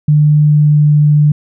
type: tone with pitch glide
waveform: sine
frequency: 149.9 to 148.78 Hz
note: D3 to D3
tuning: +36 to +23 cents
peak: -5 dBFS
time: 0.08-1.32 s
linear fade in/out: 5 ms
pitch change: -13 cents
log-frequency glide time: 0.33-0.93 s
effects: none